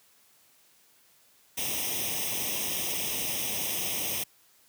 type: noise with comb filter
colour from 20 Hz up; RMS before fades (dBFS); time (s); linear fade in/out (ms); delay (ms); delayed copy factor
white; -31; 1.57-4.24; 10; 0.34; +0.85
effects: white hiss -62 dBFS RMS until 4.68 s + high-pass 80 Hz 12 dB/octave